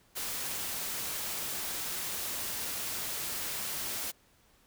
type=noise; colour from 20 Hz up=white; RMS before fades=-36 dBFS; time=0.15-4.12 s; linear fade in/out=20 ms; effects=pink hiss -65 dBFS RMS until 4.66 s